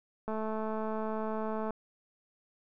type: click train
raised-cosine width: 1 ms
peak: -23 dBFS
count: 312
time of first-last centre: 0.28-1.707 s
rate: 218 Hz
effects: none